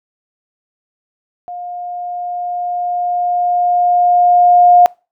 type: tone with level ramp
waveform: sine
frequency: 710 Hz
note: F5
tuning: 28 cents sharp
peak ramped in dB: -24 to -3 dBFS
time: 1.48-4.86 s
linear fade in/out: 0 ms
effects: noise-tail reverb RT60 0.3 s tail -25 dB re dry